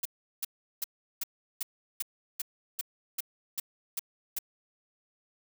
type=noise bursts; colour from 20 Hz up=blue; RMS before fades=-32 dBFS; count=12; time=0.03-4.388 s; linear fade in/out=5 ms; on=24 ms; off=370 ms; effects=none